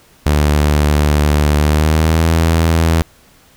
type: tone with pitch glide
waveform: sawtooth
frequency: 74.3 to 81.97 Hz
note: D2 to E2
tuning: +21 to -9 cents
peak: -6 dBFS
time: 0.26-3.02 s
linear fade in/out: 0 ms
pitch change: +170 cents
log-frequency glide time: 1.59-2.25 s
effects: pink hiss -48 dBFS RMS until 3.56 s